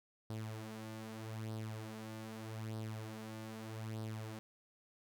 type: tone with flanger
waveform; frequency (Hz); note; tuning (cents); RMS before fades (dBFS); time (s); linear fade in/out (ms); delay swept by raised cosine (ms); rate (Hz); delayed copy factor
sawtooth; 110; A2; 0; -45; 0.3-4.39; 0; 0.21 to 5.71; 0.81; +0.6
effects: none